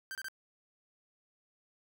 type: tone bursts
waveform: 45% pulse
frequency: 1563 Hz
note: G6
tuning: 6 cents flat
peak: -39 dBFS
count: 3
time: 0.11-0.284 s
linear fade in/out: 0 ms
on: 40 ms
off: 27 ms
effects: none